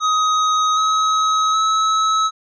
square tone with pitch steps, 1259 / 1275.8 / 1292.9 Hz, D#6 / D#6 / E6, +20 / +43 / -34 cents, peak -15 dBFS, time 0-2.31 s, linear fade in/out 50 ms, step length 770 ms, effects resampled to 16000 Hz

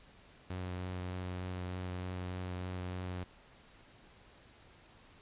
sawtooth tone with vibrato, 91.1 Hz, F#2, 26 cents flat, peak -34 dBFS, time 0.5-3.24 s, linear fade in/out 5 ms, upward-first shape sine, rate 3.3 Hz, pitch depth 13 cents each way, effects pink hiss -60 dBFS RMS until 5.21 s + resampled to 8000 Hz

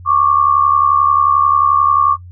sine tone pair together, 1103.4 / 1174.7 Hz, C#6 / D6, -8 / 0 cents, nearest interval minor second, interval 108 cents, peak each -12 dBFS, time 0.05-2.17 s, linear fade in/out 50 ms, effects noise-tail reverb RT60 0.1 s tail -19 dB re dry + added 89 Hz sine -32 dBFS peak until 2.31 s

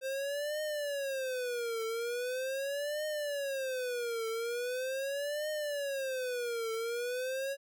square tone with vibrato, 524 Hz, C5, 2 cents sharp, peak -34 dBFS, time 0.01-7.57 s, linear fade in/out 50 ms, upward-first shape triangle, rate 0.41 Hz, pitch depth 280 cents each way, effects none

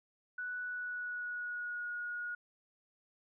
sine tone with pitch glide, 1480 to 1445.4 Hz, F#6 to F#6, 0 to -41 cents, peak -37 dBFS, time 0.38-2.35 s, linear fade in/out 5 ms, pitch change -41 cents, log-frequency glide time 0.6-1.9 s, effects none

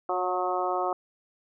harmonic tone with a mistuned harmonic, 181.7 Hz, F#3, 31 cents flat, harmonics 2 / 3 / 4 / 5 / 6 / 7, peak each -32 / -33 / -29 / -35 / -33 / -34 dBFS, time 0.09-0.93 s, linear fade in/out 2 ms, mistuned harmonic 3, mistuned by +20 cents, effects none

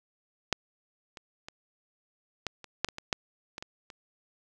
clicks, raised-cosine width 0.2 ms, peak -7 / -26 / -24 / -14 / -27 / -8 / -20 / -21 / -9 / -21 / -22 / -28 dBFS, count 12, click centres 0.527 / 1.172 / 1.485 / 2.467 / 2.643 / 2.846 / 2.887 / 2.984 / 3.128 / 3.581 / 3.625 / 3.902 s, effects none

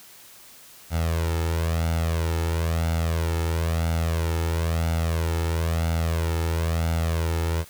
sawtooth tone with flanger, 82.41 Hz, E2, in tune, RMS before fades -24 dBFS, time 0.9-7.65 s, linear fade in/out 50 ms, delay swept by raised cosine 1.4 to 2.3 ms, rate 1 Hz, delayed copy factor +0.65, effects white hiss -48 dBFS RMS until 7.69 s

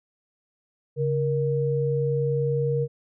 sine tone pair together, 139.73 / 470 Hz, C#3 / A#4, +14 / +14 cents, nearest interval octave + major sixth, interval 2100 cents, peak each -24 dBFS, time 0.96-2.88 s, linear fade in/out 50 ms, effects none

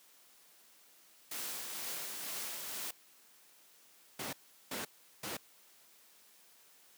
white noise with tremolo, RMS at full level -40 dBFS, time 1.31-2.91 s, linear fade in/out 5 ms, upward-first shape triangle, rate 2.1 Hz, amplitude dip 35%
pink noise bursts, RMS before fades -39 dBFS, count 3, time 4.19-5.37 s, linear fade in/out 5 ms, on 140 ms, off 380 ms
effects white hiss -63 dBFS RMS until 6.97 s + high-pass 200 Hz 12 dB/octave

